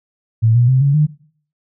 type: tone with pitch steps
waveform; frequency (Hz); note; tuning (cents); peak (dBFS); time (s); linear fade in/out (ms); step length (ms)
sine; 112.2 / 120.95 / 130.38 / 140.55 / 151.51; A2 / B2 / C3 / C#3 / D#3; +34 / -36 / -6 / +24 / -46; -9; 0.42-1.07; 20; 130
effects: noise-tail reverb RT60 0.5 s tail -18 dB re dry